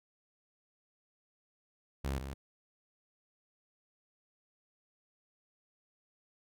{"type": "tone pair in turn", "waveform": "sawtooth", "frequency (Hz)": [68, 68], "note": ["C#2", "C#2"], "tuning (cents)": [-33, -33], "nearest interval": "unison", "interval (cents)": 0, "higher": "neither", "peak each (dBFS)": [-29, -36], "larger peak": "first", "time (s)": [[2.04, 2.19], [2.19, 2.34]], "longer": "neither", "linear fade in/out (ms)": 10, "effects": []}